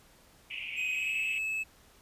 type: band-pass noise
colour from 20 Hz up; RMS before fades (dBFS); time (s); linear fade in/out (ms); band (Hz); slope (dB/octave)
white; -39; 0.5-1.39; 10; 2200 to 2900; 96
type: tone with pitch glide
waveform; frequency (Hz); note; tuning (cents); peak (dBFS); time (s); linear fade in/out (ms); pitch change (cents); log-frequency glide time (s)
triangle; 2517 to 2598; D#7 to E7; +19 to -26; -29; 0.76-1.64; 20; +55; 0.9-1.16
effects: pink hiss -60 dBFS RMS until 2.01 s + resampled to 32000 Hz